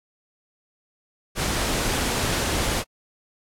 pink noise, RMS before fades -24 dBFS, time 1.35-2.84 s, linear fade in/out 50 ms, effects low-pass 11000 Hz 12 dB/octave + AAC 64 kbps

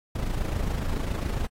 brown noise with amplitude modulation, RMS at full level -25 dBFS, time 0.15-1.47 s, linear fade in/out 5 ms, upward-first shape sine, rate 27.2 Hz, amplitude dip 60%, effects AAC 48 kbps

